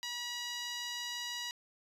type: tone with band-pass filter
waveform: 10% pulse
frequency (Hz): 966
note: B5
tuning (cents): -39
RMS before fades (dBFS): -40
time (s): 0.03-1.51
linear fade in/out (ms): 0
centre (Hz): 3900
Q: 0.55
effects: resampled to 32000 Hz